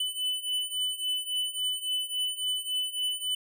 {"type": "beating tone pair", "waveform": "square", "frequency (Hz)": [2998, 3001.6], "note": ["F#7", "F#7"], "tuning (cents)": [22, 24], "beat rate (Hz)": 3.6, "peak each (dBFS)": [-34, -31], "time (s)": [0, 3.35], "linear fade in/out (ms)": 5, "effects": []}